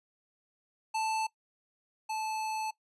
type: tone pair in turn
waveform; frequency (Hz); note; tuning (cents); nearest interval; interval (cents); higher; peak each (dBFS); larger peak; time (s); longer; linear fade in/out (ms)
square; 880 / 871.9; A5 / A5; 0 / -16; unison; 16; first; -30 / -33; first; 0.94-1.27 / 2.09-2.71; second; 10
effects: noise-tail reverb RT60 0.1 s tail -19 dB re dry + resampled to 24000 Hz